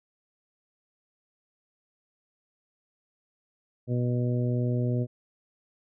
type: harmonic tone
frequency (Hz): 122.6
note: B2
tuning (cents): -12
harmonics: 1 / 2 / 3 / 4 / 5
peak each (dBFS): -25 / -31 / -35 / -37 / -39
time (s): 3.87-5.07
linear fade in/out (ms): 50
effects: none